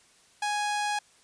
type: tone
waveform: sawtooth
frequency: 830.6 Hz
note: G#5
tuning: in tune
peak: -23 dBFS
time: 0.42-0.99 s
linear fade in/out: 5 ms
effects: white hiss -60 dBFS RMS until 1.23 s + resampled to 22050 Hz